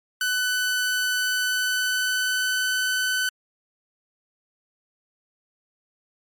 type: tone with pitch glide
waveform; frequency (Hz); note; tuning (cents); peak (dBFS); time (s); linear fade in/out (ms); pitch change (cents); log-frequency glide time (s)
sawtooth; 1499 to 1509.4; F#6 to F#6; +22 to +34; -18; 0.21-3.29; 2; +12; 1.15-2.7
effects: MP3 64 kbps